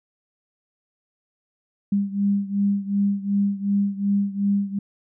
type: beating tone pair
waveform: sine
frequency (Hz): 199.6 / 202.3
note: G3 / G#3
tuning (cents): +32 / -45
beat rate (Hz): 2.7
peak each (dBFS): -21 / -24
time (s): 1.92-4.79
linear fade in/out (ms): 5
effects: none